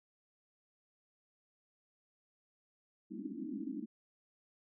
white band-pass noise, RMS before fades -42 dBFS, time 3.1-3.86 s, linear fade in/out 20 ms, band 200 to 330 Hz, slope 96 dB/octave, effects none

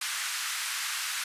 pink band-pass noise, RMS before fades -33 dBFS, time 0.01-1.24 s, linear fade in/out 5 ms, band 1300 to 12000 Hz, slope 24 dB/octave, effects resampled to 32000 Hz

